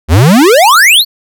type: exponential sweep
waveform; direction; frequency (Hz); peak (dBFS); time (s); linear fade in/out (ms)
square; up; 69.9 to 4582; -3; 0.08-1.05; 50
effects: none